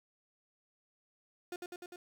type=tone with echo; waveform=35% pulse; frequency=354.5 Hz; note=F4; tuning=26 cents sharp; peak=-37 dBFS; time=1.52-1.56 s; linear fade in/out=2 ms; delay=100 ms; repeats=4; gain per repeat=-2 dB; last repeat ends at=1.96 s; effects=none